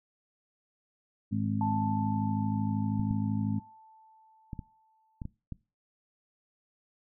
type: harmonic tone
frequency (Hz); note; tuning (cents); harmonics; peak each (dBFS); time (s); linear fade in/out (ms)
52.8; G#1; +29; 2 / 3 / 4 / 5; -32 / -39 / -30 / -35; 1.31-3.6; 20
type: tone with exponential decay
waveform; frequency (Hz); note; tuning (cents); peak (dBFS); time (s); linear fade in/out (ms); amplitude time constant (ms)
sine; 880; A5; 0; -29; 1.61-5.25; 2; 790
type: clicks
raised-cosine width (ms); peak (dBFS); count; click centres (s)
5; -25; 7; 2.998 / 3.111 / 4.532 / 4.592 / 5.218 / 5.254 / 5.523
effects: noise-tail reverb RT60 0.3 s tail -22 dB re dry